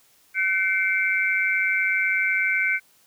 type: tone cluster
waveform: sine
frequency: 1522 / 2118 / 2306 Hz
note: F#6 / C7 / D7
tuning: +48 / +21 / -32 cents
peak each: -24 dBFS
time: 0.34-2.8 s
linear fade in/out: 50 ms
effects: white hiss -59 dBFS RMS until 3.06 s